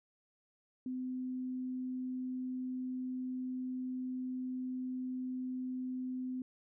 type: tone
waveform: sine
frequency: 255.2 Hz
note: C4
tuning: 43 cents flat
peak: -36 dBFS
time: 0.86-6.42 s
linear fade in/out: 2 ms
effects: none